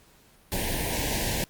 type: band-stop noise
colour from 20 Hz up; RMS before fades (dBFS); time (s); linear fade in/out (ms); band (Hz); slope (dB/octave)
pink; -28; 0.52-1.44; 0; 1000 to 1600; 96
effects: pink hiss -58 dBFS RMS until 1.49 s + Opus 48 kbps